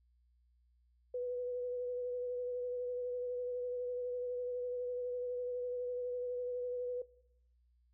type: tone with vibrato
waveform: sine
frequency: 493.9 Hz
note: B4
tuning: in tune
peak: -35 dBFS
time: 1.14-7.02 s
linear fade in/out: 5 ms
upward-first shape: sine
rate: 12 Hz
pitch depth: 16 cents each way
effects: noise-tail reverb RT60 0.8 s tail -20 dB re dry + added 60 Hz sine -68 dBFS peak until 7.93 s